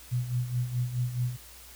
sine tone with tremolo, 123.47 Hz, B2, in tune, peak -24 dBFS, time 0.11-1.37 s, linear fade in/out 20 ms, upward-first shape sine, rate 4.7 Hz, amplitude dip 70%, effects added 60 Hz sine -53 dBFS peak until 1.75 s + white hiss -50 dBFS RMS until 1.75 s

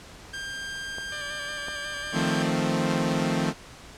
sawtooth tone, 1593 Hz, G6, 27 cents sharp, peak -29 dBFS, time 0.33-2.43 s, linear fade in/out 10 ms
clicks, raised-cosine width 1 ms, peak -23 dBFS, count 2, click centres 0.984 / 1.684 s
10% pulse tone with vibrato, 587.3 Hz, D5, in tune, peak -29 dBFS, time 1.12-2.5 s, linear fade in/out 2 ms, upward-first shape square, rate 5.5 Hz, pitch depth 25 cents each way
sawtooth chord, F dominant seventh, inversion third, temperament equal, 155.56 / 174.61 / 220 / 261.6 Hz, Eb3 / F3 / A3 / C4, 0 / 0 / 0 / 0 cents, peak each -25 dBFS, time 2.12-3.54 s, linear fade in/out 50 ms
effects pink hiss -46 dBFS RMS until 3.97 s + low-pass 8000 Hz 12 dB/octave

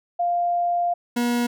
sine / 40% pulse tone pair in turn, 698.5 / 240.3 Hz, F5 / B3, 0 / -47 cents, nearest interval octave + tritone, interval 1847 cents, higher first, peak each -19 dBFS, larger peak neither, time 0.19-0.94 / 1.16-1.47 s, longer first, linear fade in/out 10 ms, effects none

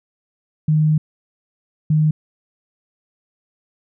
sine tone bursts at uneven times, 154.2 Hz, D#3, 15 cents flat, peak -12 dBFS, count 2, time 0.68-0.98 / 1.9-2.11 s, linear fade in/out 5 ms, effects none

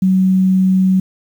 sine tone, 187.9 Hz, F#3, 27 cents sharp, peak -9 dBFS, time 0.02-1 s, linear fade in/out 5 ms, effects 7-bit

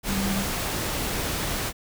sine tone in noise, 196 Hz, G3, in tune, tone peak -26 dBFS, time 0.06-0.46 s, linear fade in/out 50 ms, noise pink, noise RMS -28 dBFS, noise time 0.03-1.73 s, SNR -1 dB, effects none

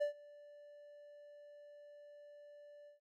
triangle tone with ADSR envelope, 585 Hz, D5, 7 cents flat, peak -29 dBFS, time 0-3 s, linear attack 19 ms, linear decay 110 ms, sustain -24 dB, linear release 130 ms, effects none

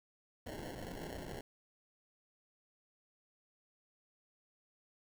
white noise with sample-and-hold, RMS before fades -45 dBFS, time 0.46-1.41 s, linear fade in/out 5 ms, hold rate 1225 Hz, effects none

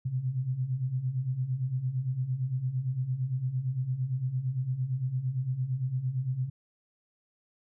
sine beating tone pair, 123.1 / 131.9 Hz, B2 / C3, -5 / +14 cents, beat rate 8.8 Hz, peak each -34 / -29 dBFS, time 0.05-6.5 s, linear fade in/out 10 ms, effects none

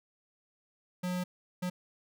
square tone bursts at uneven times, 180.5 Hz, F#3, 43 cents flat, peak -32 dBFS, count 2, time 1.03-1.24 / 1.62-1.7 s, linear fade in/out 10 ms, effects none

